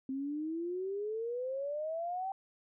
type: exponential sweep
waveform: sine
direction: up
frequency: 261.6 to 784 Hz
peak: -34 dBFS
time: 0.09-2.32 s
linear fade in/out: 2 ms
effects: none